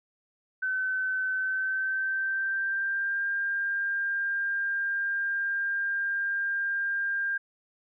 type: tone with pitch glide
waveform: sine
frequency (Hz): 1523 to 1599.6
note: F#6 to G6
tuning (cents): +50 to +35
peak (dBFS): -26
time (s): 0.62-7.38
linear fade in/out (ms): 10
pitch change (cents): +85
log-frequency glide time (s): 1.32-3.25
effects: none